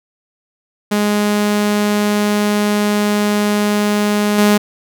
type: tone with level steps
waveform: sawtooth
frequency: 207.7 Hz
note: G#3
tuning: in tune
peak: -9 / -5 dBFS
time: 0.91-4.58 s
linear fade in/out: 10 ms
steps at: 4.38 s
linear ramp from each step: 5 ms
effects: none